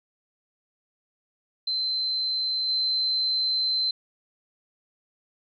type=tone with level steps; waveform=sine; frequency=4085 Hz; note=C8; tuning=42 cents flat; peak=-24 / -22 dBFS; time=1.67-3.91 s; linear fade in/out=5 ms; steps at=2.68 s; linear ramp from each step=10 ms; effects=none